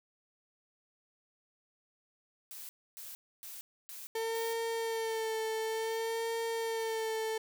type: noise bursts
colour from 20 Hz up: blue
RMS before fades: -46 dBFS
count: 5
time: 2.51-4.53 s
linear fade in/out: 0 ms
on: 180 ms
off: 280 ms
type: tone with vibrato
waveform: 35% pulse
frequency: 449.6 Hz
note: A4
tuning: 37 cents sharp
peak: -31 dBFS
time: 4.15-7.38 s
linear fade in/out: 5 ms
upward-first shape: sine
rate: 0.56 Hz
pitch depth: 30 cents each way
effects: none